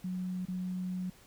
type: tone with dropouts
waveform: sine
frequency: 183.2 Hz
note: F#3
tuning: 17 cents flat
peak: -33 dBFS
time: 0.04-1.1 s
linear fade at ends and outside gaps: 5 ms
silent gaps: 0.454-0.483 s
effects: pink hiss -59 dBFS RMS until 1.26 s